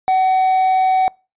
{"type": "tone with quantisation", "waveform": "triangle", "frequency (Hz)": 753, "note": "F#5", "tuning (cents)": 30, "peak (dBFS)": -10, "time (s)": [0.08, 1.08], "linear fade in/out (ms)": 0, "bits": 5, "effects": ["noise-tail reverb RT60 0.3 s tail -26 dB re dry", "resampled to 8000 Hz"]}